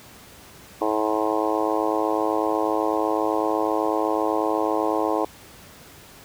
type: harmonic tone with a mistuned harmonic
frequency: 108 Hz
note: A2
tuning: 32 cents flat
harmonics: 3 / 4 / 5 / 6 / 7 / 8 / 9 / 10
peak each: -26 / -27 / -28 / -29 / -29 / -30 / -31 / -31 dBFS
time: 0.81-5.25 s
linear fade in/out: 5 ms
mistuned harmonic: 10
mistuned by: -29 cents
effects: pink hiss -46 dBFS RMS until 6.24 s + high-pass 60 Hz 12 dB/octave